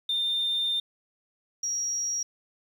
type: tone pair in turn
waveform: sine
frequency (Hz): 3608 / 5678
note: A7 / F8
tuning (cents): +43 / +28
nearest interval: minor sixth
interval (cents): 785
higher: second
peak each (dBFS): -23 / -26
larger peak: first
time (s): 0.09-0.8 / 1.63-2.23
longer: first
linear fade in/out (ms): 5
effects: tanh soft clip ceiling -21 dBFS + 9-bit